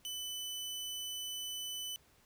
sawtooth tone, 3000 Hz, F#7, 23 cents sharp, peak -36 dBFS, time 0.05-1.96 s, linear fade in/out 0 ms, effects pink hiss -67 dBFS RMS until 2.25 s

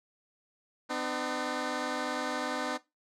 10% pulse tone pair together, 253.6 / 302 Hz, B3 / D4, +46 / +48 cents, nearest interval minor third, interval 302 cents, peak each -26 dBFS, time 0.89-2.78 s, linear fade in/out 20 ms, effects noise-tail reverb RT60 0.2 s tail -17 dB re dry + low-pass 7000 Hz 12 dB/octave

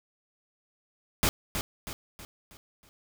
pink noise with echo, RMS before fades -24 dBFS, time 1.23-1.29 s, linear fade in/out 0 ms, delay 320 ms, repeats 5, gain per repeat -7 dB, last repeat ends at 2.89 s, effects none

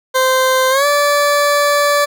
20% pulse tone with pitch glide, 519 to 579.2 Hz, C5 to D5, -14 to -24 cents, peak -6 dBFS, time 0.14-2.06 s, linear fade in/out 20 ms, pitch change +190 cents, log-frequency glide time 0.7-0.86 s, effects none

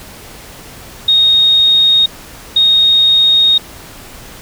sine tone bursts at uneven times, 3724 Hz, A#7, 2 cents flat, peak -6 dBFS, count 2, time 1.08-2.06 / 2.56-3.58 s, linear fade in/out 5 ms, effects pink hiss -34 dBFS RMS until 4.41 s

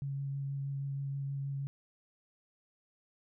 sine tone with vibrato, 138.59 Hz, C#3, in tune, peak -34 dBFS, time 0.02-1.67 s, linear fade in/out 0 ms, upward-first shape triangle, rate 6.3 Hz, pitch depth 13 cents each way, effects none

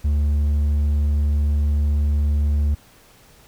sine tone with hard clipping, 73.42 Hz, D2, in tune, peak -17 dBFS, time 0.04-2.75 s, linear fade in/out 10 ms, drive 3 dB, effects pink hiss -51 dBFS RMS until 3.47 s

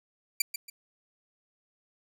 10% pulse tone with echo, 2349 Hz, D7, in tune, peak -13 dBFS, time 0.4-0.42 s, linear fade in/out 5 ms, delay 140 ms, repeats 2, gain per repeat -10 dB, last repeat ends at 0.7 s, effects none

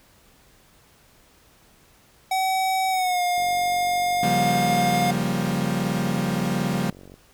square tone with pitch glide, 758 to 711.3 Hz, F#5 to F5, +42 to +32 cents, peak -21 dBFS, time 2.31-5.11 s, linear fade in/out 5 ms, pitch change -110 cents, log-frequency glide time 2.9-3.22 s
click train, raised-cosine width 2 ms, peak -31 dBFS, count 177, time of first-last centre 3.38-7.141 s, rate 46.8 Hz
40% pulse chord, G half-diminished seventh, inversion second, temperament equal with one note detuned, 138.59 / 174.61 / 196 / 236.2 Hz, Db3 / F3 / G3 / Bb3, 0 / 0 / 0 / +23 cents, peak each -28 / -26 / -26 / -28 dBFS, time 4.23-6.9 s, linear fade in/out 2 ms
effects pink hiss -56 dBFS RMS until 7.33 s

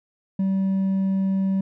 sine tone with hard clipping, 192.5 Hz, G3, 31 cents flat, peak -20 dBFS, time 0.39-1.61 s, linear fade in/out 5 ms, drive 2 dB, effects none

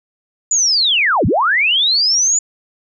sine linear two-way sweep, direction down then up, 7040 to 65.41 to 7040 Hz, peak -11 dBFS, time 0.51-2.39 s, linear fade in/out 5 ms, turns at 1.26 s, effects none

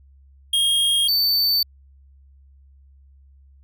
square tone pair in turn, 3249 / 4545 Hz, G#7 / C#8, -39 / +42 cents, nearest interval tritone, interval 581 cents, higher second, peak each -17 dBFS, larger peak neither, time 0.53-1.08 / 1.08-1.63 s, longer neither, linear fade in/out 5 ms, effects added 68 Hz sine -48 dBFS peak until 3.63 s

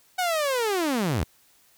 sawtooth linear sweep, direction down, 750 to 61.74 Hz, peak -19 dBFS, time 0.18-1.24 s, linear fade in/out 10 ms, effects white hiss -60 dBFS RMS until 1.77 s

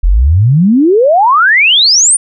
sine exponential sweep, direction up, 38.89 to 9550 Hz, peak -4 dBFS, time 0.03-2.17 s, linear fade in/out 10 ms, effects none

